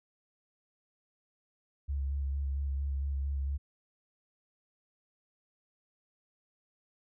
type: tone with vibrato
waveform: sine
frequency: 69.3 Hz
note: C#2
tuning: in tune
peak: -30 dBFS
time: 1.88-3.58 s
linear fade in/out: 20 ms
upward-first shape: square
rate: 4.4 Hz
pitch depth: 21 cents each way
effects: none